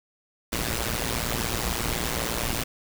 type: noise with amplitude modulation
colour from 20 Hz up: pink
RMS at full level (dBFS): -24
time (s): 0.52-2.64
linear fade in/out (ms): 10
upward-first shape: sine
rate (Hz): 116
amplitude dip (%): 90
effects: none